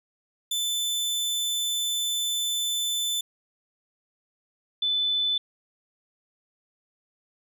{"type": "tone pair in turn", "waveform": ["sawtooth", "sine"], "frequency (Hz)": [3520, 3506], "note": ["A7", "A7"], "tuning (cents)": [0, -7], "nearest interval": "unison", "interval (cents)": 7, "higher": "first", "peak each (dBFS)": -22, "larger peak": "neither", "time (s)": [[0.51, 3.21], [4.82, 5.38]], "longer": "first", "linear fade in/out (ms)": 5, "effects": []}